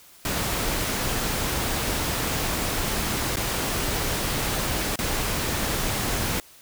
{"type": "noise with dropouts", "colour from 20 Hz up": "pink", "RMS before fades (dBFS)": -26, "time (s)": [0.25, 6.4], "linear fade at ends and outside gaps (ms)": 1, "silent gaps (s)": [[3.358, 3.369], [4.958, 4.989]], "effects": ["white hiss -51 dBFS RMS until 6.61 s"]}